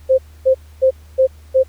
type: tone bursts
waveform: sine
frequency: 524 Hz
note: C5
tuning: 2 cents sharp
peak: -8 dBFS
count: 5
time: 0.09-1.635 s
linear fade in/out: 20 ms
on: 93 ms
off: 270 ms
effects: added 76 Hz sine -39 dBFS peak until 1.68 s + pink hiss -52 dBFS RMS until 1.68 s